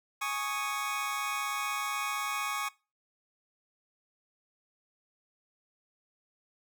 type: chord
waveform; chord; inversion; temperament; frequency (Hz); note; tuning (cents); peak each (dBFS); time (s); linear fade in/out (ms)
25% pulse; Ab suspended fourth; none; equal; 830.6 / 1108.7 / 1244.5; Ab5 / Db6 / Eb6; 0 / 0 / 0; -35 / -30 / -33; 0.21-2.69; 10
effects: noise-tail reverb RT60 0.3 s tail -22 dB re dry